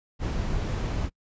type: noise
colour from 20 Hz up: brown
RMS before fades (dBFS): -28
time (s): 0.19-1.1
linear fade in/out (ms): 50
effects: noise-tail reverb RT60 0.1 s tail -26 dB re dry + resampled to 16000 Hz